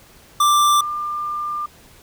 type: tone pair in turn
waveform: square / sine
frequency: 1179 / 1196.1 Hz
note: D6 / D6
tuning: +6 / +31 cents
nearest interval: unison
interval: 25 cents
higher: second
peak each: -13 / -22 dBFS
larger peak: first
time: 0.4-0.81 / 0.81-1.66 s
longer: second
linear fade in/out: 5 ms
effects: pink hiss -48 dBFS RMS until 2.02 s